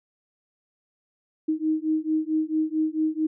sine beating tone pair, 311.1 / 315.6 Hz, D#4 / D#4, 0 / +25 cents, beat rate 4.5 Hz, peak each -25 dBFS, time 1.48-3.27 s, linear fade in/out 10 ms, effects none

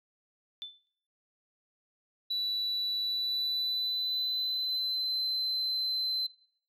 sine tone with exponential decay, 3521 Hz, A7, in tune, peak -34 dBFS, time 0.62-0.87 s, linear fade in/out 0 ms, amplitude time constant 53 ms
sine tone with pitch glide, 3951 to 4067 Hz, B7 to C8, 0 to -50 cents, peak -27 dBFS, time 2.3-6.27 s, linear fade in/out 10 ms, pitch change +50 cents, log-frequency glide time 3.01-5.18 s
effects noise-tail reverb RT60 0.6 s tail -21 dB re dry + tanh soft clip ceiling -27 dBFS

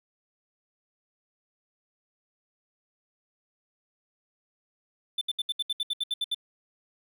triangle tone bursts, 3533 Hz, A7, 6 cents sharp, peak -24 dBFS, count 12, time 5.18-6.346 s, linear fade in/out 5 ms, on 33 ms, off 70 ms, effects none

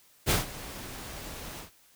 pink noise with ADSR envelope, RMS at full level -23 dBFS, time 0.26-1.71 s, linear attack 41 ms, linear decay 150 ms, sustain -18 dB, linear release 120 ms, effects white hiss -61 dBFS RMS until 1.95 s

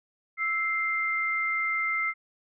sine tone pair together, 1318.5 / 2093 Hz, E6 / C7, 0 / 0 cents, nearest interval minor sixth, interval 800 cents, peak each -31 / -26 dBFS, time 0.37-2.14 s, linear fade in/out 50 ms, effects none

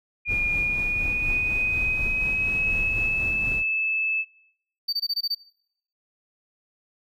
sine tone with pitch glide, 2427 to 2616 Hz, D#7 to E7, -44 to -14 cents, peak -22 dBFS, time 0.25-4.25 s, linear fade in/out 50 ms, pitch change +130 cents, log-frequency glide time 0.53-3.37 s
brown noise with tremolo, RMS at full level -31 dBFS, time 0.27-3.64 s, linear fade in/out 50 ms, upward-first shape sine, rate 4.1 Hz, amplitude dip 35%
triangle tone bursts, 4600 Hz, D8, 37 cents flat, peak -21 dBFS, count 7, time 4.88-5.349 s, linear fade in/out 10 ms, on 49 ms, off 21 ms
effects noise-tail reverb RT60 0.7 s tail -20 dB re dry

